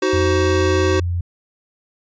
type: chord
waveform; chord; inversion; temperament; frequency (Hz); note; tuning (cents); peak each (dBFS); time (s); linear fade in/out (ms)
square; C diminished; first; just; 314 / 376.7 / 523.3; Eb4 / Gb4 / C5; +16 / +31 / 0; -23 / -18 / -24; 0.02-1; 5
type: tone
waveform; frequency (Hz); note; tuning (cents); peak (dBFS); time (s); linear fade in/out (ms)
sine; 87.31; F2; 0; -18; 0.13-1.21; 5
effects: resampled to 16000 Hz